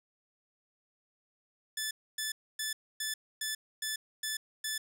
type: tone bursts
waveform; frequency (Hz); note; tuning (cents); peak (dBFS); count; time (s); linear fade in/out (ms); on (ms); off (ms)
10% pulse; 1743; A6; -17; -24; 8; 1.77-4.78; 5; 140; 270
effects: none